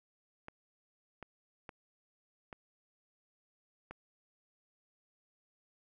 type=clicks; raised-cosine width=0.5 ms; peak=-30 dBFS; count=5; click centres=0.484 / 1.227 / 1.692 / 2.528 / 3.91 s; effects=none